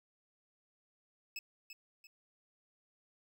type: tone with echo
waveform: 25% pulse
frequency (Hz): 2600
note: E7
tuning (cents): -24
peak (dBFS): -36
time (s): 1.36-1.39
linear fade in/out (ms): 2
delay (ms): 340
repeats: 2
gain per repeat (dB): -8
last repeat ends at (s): 2.07
effects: none